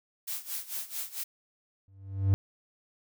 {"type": "noise with tremolo", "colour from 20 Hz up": "blue", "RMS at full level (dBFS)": -34, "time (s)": [0.27, 1.24], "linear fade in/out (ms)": 10, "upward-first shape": "sine", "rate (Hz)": 4.5, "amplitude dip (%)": 85}
{"type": "tone with exponential growth", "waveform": "triangle", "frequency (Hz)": 97.2, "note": "G2", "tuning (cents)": -14, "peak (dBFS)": -16, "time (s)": [1.88, 2.34], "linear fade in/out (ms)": 0, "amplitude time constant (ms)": 100}
{"effects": []}